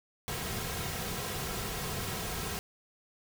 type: noise with comb filter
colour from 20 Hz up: pink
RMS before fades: -36 dBFS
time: 0.28-2.59 s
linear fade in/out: 0 ms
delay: 3.4 ms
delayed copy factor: -0.55
effects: none